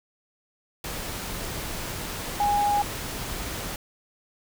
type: tone in noise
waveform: sine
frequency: 821 Hz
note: G#5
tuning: 20 cents flat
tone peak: -20 dBFS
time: 2.4-2.82 s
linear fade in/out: 2 ms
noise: pink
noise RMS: -33 dBFS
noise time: 0.84-3.76 s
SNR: +10 dB
effects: none